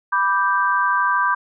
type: chord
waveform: sine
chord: G major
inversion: first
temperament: equal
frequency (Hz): 987.8 / 1174.7 / 1568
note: B5 / D6 / G6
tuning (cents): 0 / 0 / 0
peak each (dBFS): -20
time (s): 0.12-1.35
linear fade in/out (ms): 10
effects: none